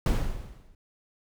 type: noise with exponential decay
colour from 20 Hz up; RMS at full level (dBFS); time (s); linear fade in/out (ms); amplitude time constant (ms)
brown; -18; 0.06-0.75; 2; 150
effects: none